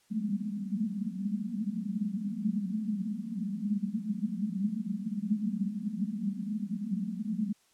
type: band-pass noise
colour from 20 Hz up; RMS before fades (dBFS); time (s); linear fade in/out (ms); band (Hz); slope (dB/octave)
white; -33; 0.1-7.53; 10; 190 to 220; 96
effects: white hiss -67 dBFS RMS until 7.73 s + low-pass 10000 Hz 12 dB/octave